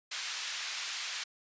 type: band-pass noise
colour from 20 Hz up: white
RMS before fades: -38 dBFS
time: 0.11-1.24 s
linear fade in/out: 10 ms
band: 1500 to 5200 Hz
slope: 12 dB/octave
effects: resampled to 16000 Hz